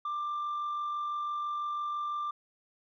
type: tone with amplitude modulation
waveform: sine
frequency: 1185 Hz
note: D6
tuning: 15 cents sharp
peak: -28 dBFS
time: 0.05-2.31 s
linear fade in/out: 5 ms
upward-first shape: sine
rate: 46 Hz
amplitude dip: 25%
effects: tanh soft clip ceiling -30 dBFS